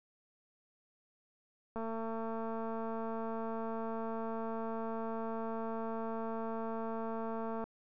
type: click train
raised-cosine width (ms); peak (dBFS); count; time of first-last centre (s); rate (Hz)
1; -27; 1324; 1.76-7.64; 225
effects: none